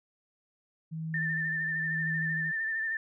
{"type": "tone with tremolo", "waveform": "sine", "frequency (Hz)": 160.4, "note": "E3", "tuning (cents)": -47, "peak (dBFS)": -32, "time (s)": [0.91, 2.52], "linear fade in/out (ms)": 20, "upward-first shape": "sine", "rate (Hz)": 1, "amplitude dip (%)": 55}
{"type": "tone with vibrato", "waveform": "sine", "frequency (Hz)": 1788, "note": "A6", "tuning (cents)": 27, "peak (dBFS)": -29, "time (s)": [1.14, 2.97], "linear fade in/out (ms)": 2, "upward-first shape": "sine", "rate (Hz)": 13, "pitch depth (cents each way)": 35}
{"effects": []}